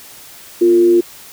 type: tone with frequency modulation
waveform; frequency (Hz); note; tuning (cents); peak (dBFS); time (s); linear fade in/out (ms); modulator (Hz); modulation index
sine; 349.2; F4; 0; -7; 0.61-1.01; 10; 104; 0.28
effects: white hiss -38 dBFS RMS until 1.32 s